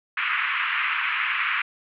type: band-pass noise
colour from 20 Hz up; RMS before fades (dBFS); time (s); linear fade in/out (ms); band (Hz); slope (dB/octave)
white; -25; 0.17-1.62; 5; 1100 to 2700; 48
effects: none